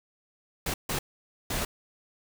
pink noise bursts at uneven times, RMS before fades -30 dBFS, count 3, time 0.66-0.74 / 0.89-0.99 / 1.5-1.65 s, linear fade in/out 5 ms, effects none

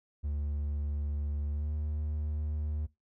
triangle tone with pitch glide, 73 to 75.62 Hz, D2 to D#2, -10 to -49 cents, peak -29 dBFS, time 0.23-2.87 s, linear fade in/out 20 ms, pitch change +61 cents, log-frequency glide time 1.5-1.75 s, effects noise-tail reverb RT60 0.2 s tail -19 dB re dry

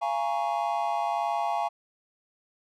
triangle chord, Bb minor seventh, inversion second, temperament equal with one note detuned, 689.2 / 830.6 / 932.3 / 1108.7 Hz, F5 / Ab5 / Bb5 / Db6, -23 / 0 / 0 / 0 cents, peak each -28 / -27 / -32 / -33 dBFS, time 0.01-1.69 s, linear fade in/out 20 ms, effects none

